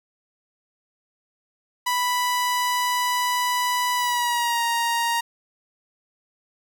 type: tone with pitch glide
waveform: sawtooth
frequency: 987.8 to 935.1 Hz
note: B5 to A#5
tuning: 0 to +5 cents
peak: -17 dBFS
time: 1.86-5.21 s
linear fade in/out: 10 ms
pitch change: -95 cents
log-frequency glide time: 3.96-4.62 s
effects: 9-bit